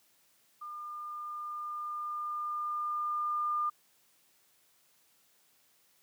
sine tone with level ramp, 1205 Hz, D6, 44 cents sharp, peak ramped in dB -40 to -28 dBFS, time 0.61-3.7 s, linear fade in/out 10 ms, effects white hiss -68 dBFS RMS until 6.02 s + high-pass 100 Hz 12 dB/octave

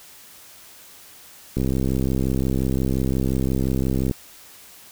click train, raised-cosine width 3 ms, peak -10 dBFS, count 168, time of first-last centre 1.57-4.112 s, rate 65.7 Hz, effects white hiss -46 dBFS RMS until 4.91 s

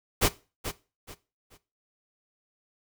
pink noise with echo, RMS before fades -22 dBFS, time 0.21-0.29 s, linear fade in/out 20 ms, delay 430 ms, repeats 3, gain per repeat -11 dB, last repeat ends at 1.58 s, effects noise-tail reverb RT60 0.3 s tail -17 dB re dry

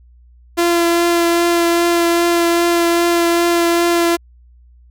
sawtooth tone with vibrato, 341.9 Hz, F4, 37 cents flat, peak -8 dBFS, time 0.57-4.17 s, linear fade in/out 20 ms, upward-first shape triangle, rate 2.5 Hz, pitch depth 14 cents each way, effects added 60 Hz sine -43 dBFS peak until 4.9 s

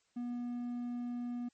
triangle tone, 242.2 Hz, B3, 34 cents flat, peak -34 dBFS, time 0.16-1.49 s, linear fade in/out 10 ms, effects white hiss -75 dBFS RMS until 1.53 s + MP3 32 kbps

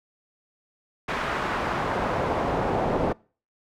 brown noise with band-pass filter sweep, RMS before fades -26 dBFS, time 1.08-3.13 s, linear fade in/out 10 ms, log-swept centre 1600 to 560 Hz, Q 1.1, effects noise-tail reverb RT60 0.4 s tail -25 dB re dry

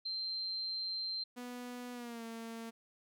sine tone, 4139 Hz, C8, 20 cents flat, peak -36 dBFS, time 0.05-1.24 s, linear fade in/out 10 ms
sawtooth tone with pitch glide, 245.8 to 228 Hz, B3 to A#3, -8 to -38 cents, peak -39 dBFS, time 1.36-2.71 s, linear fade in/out 20 ms, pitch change -130 cents, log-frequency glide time 1.93-2.24 s
effects none

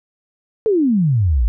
sine exponential sweep, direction down, 457.7 to 50.7 Hz, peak -12 dBFS, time 0.66-1.48 s, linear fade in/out 0 ms, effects none

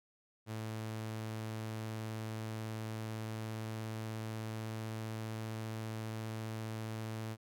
sawtooth tone with pitch glide, 110 to 110.64 Hz, A2 to A2, 0 to +10 cents, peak -35 dBFS, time 0.46-7.37 s, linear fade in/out 50 ms, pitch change +10 cents, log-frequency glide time 1.07-5.33 s, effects none

